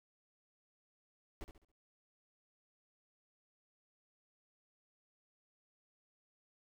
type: noise with echo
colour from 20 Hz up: brown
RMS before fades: -44 dBFS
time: 1.41-1.44 s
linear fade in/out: 0 ms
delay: 69 ms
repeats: 4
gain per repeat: -9 dB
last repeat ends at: 1.716 s
effects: none